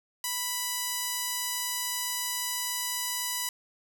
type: tone with band-pass filter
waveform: sawtooth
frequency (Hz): 987.8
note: B5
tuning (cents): 0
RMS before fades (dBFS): -32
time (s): 0.24-3.49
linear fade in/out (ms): 2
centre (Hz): 11000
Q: 0.62
effects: none